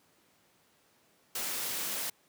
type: noise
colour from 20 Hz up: white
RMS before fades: -35 dBFS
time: 1.35-2.1 s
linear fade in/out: 5 ms
effects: pink hiss -67 dBFS RMS until 2.28 s + high-pass 150 Hz 12 dB/octave